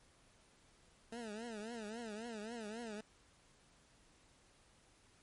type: tone with vibrato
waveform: 20% pulse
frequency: 222.7 Hz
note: A3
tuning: 21 cents sharp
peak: -39 dBFS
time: 1.12-3.01 s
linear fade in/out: 5 ms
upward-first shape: triangle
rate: 3.7 Hz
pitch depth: 160 cents each way
effects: pink hiss -68 dBFS RMS until 5.22 s + MP3 48 kbps